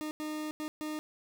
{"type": "tone bursts at uneven times", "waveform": "40% pulse", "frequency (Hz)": 306.3, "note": "D#4", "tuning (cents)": -27, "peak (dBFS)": -34, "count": 4, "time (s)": [[0.01, 0.11], [0.2, 0.51], [0.6, 0.68], [0.81, 0.99]], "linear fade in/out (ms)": 0, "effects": []}